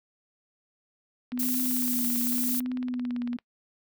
sine tone with vibrato, 246.9 Hz, B3, in tune, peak -28 dBFS, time 1.32-3.37 s, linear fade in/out 10 ms, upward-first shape triangle, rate 0.89 Hz, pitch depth 42 cents each way
click train, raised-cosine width 0.3 ms, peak -27 dBFS, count 38, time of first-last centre 1.32-3.387 s, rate 17.9 Hz
violet noise, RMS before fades -29 dBFS, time 1.39-2.6 s, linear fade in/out 5 ms
effects noise-tail reverb RT60 0.1 s tail -25 dB re dry

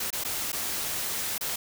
white noise with dropouts, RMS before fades -31 dBFS, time 0-1.56 s, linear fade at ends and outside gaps 5 ms, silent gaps 0.105-0.128 / 0.238-0.247 / 0.52-0.528 / 1.381-1.409 s, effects none

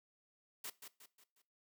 white noise with echo, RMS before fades -45 dBFS, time 0.64-0.7 s, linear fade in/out 5 ms, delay 180 ms, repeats 4, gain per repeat -7 dB, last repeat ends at 1.42 s, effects noise-tail reverb RT60 0.3 s tail -19 dB re dry + high-pass 200 Hz 12 dB/octave

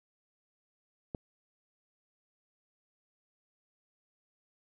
click, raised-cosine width 2 ms, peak -23 dBFS, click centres 1.148 s, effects none

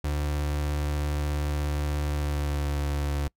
35% pulse tone with pitch glide, 73.6 to 72.04 Hz, D2 to D2, +4 to -33 cents, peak -24 dBFS, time 0.04-3.28 s, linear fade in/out 5 ms, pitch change -37 cents, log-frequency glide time 2.11-2.76 s, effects noise-tail reverb RT60 0.1 s tail -25 dB re dry

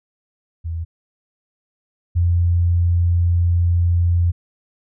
sine tone pair in turn, 82.8 / 86.59 Hz, E2 / F2, +8 / -14 cents, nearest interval minor second, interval 78 cents, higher second, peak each -22 / -13 dBFS, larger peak second, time 0.64-0.85 / 2.15-4.32 s, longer second, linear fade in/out 20 ms, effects none

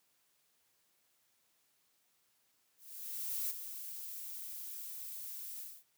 violet noise with ADSR envelope, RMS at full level -36 dBFS, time 2.77-5.84 s, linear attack 730 ms, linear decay 18 ms, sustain -9 dB, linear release 240 ms, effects white hiss -75 dBFS RMS until 5.97 s + high-pass 80 Hz 12 dB/octave

